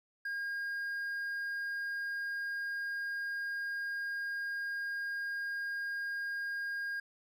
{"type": "tone", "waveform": "triangle", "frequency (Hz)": 1620, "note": "G#6", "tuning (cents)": -43, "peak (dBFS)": -33, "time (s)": [0.25, 7], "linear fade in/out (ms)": 5, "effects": []}